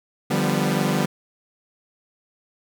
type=chord; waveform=sawtooth; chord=G dominant seventh; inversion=second; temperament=equal with one note detuned; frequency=149.31 / 174.61 / 196 / 246.9 Hz; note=D3 / F3 / G3 / B3; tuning=+29 / 0 / 0 / 0 cents; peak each=-21 / -22 / -20 / -22 dBFS; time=0.3-1.06 s; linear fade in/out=10 ms; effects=none